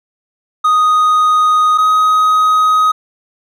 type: tone pair in turn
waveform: triangle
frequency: 1244.5 / 1258.2 Hz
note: D#6 / D#6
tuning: 0 / +19 cents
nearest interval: unison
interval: 19 cents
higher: second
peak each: -6 dBFS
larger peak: neither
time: 0.64-1.78 / 1.78-2.92 s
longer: neither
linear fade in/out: 10 ms
effects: none